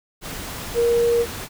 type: tone in noise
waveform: sine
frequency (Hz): 470.7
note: A#4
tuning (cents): +17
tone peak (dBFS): -15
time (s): 0.74-1.26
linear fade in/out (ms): 50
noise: pink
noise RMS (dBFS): -32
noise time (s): 0.21-1.49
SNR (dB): +14
effects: none